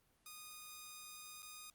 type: tone with dropouts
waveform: 5% pulse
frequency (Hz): 1235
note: D#6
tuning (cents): -13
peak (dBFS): -39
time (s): 0.26-1.7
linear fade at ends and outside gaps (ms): 1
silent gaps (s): 1.422-1.428
effects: pink hiss -75 dBFS RMS until 1.74 s + Opus 32 kbps